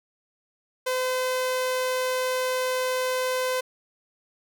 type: tone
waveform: sawtooth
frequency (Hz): 511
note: C5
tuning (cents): -41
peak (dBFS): -20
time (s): 0.86-3.61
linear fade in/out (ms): 10
effects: none